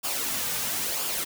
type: noise with flanger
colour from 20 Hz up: white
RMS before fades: -29 dBFS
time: 0.03-1.25 s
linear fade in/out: 20 ms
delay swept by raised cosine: 0.49 to 2.99 ms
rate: 0.99 Hz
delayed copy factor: -0.5
effects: none